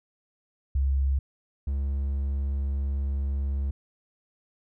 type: tone pair in turn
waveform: sine / triangle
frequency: 67.9 / 69.05 Hz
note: C#2 / C#2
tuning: -35 / -6 cents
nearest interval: unison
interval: 29 cents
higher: second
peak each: -21 / -23 dBFS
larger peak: first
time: 0.75-1.19 / 1.67-3.71 s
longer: second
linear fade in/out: 5 ms
effects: none